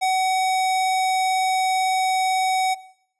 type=tone; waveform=square; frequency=753 Hz; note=F#5; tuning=30 cents sharp; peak=-19 dBFS; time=0.01-2.75 s; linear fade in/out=20 ms; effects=noise-tail reverb RT60 0.7 s tail -20 dB re dry + resampled to 24000 Hz